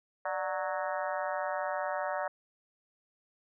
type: harmonic tone with a mistuned harmonic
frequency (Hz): 185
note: F#3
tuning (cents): 0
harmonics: 3 / 4 / 5 / 6 / 7 / 8 / 9 / 10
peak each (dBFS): -35 / -37 / -39 / -41 / -42 / -43 / -44 / -45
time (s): 0.25-2.28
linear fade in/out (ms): 5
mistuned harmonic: 3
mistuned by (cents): +100
effects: none